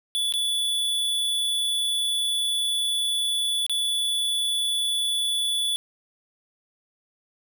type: tone with dropouts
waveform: square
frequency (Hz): 3445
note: A7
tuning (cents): -37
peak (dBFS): -23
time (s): 0.15-5.76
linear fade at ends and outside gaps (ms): 0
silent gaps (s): 0.324-0.338 / 3.665-3.696
effects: none